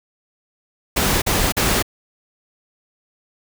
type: noise bursts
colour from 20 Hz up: pink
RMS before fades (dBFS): -18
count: 3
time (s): 0.96-1.826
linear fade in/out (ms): 10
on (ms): 260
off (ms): 43
effects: none